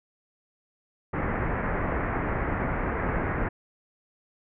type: low-pass noise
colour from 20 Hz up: pink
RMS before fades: -28 dBFS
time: 1.13-3.49 s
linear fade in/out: 10 ms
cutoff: 2100 Hz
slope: 48 dB/octave
effects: none